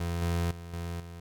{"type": "tone with level steps", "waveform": "30% pulse", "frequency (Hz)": 85.5, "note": "F2", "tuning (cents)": -36, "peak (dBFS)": [-27, -24, -38, -31, -39], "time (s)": [0, 1.2], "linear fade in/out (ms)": 5, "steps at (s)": [0.22, 0.51, 0.73, 1], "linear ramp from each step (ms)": 2, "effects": []}